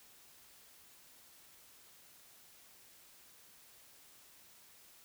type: silence
effects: white hiss -61 dBFS RMS until 5.04 s